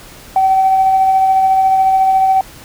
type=tone with tremolo; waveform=sine; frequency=765 Hz; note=G5; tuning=42 cents flat; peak=-6 dBFS; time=0.36-2.41 s; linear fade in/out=2 ms; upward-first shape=sine; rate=14 Hz; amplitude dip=30%; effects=tanh soft clip ceiling -3 dBFS + pink hiss -37 dBFS RMS until 2.64 s